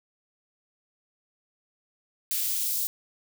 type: noise with high-pass filter sweep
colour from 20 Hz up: blue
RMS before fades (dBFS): -28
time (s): 2.31-2.87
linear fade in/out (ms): 0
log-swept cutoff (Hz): 2100 to 5100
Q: 0.82
effects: none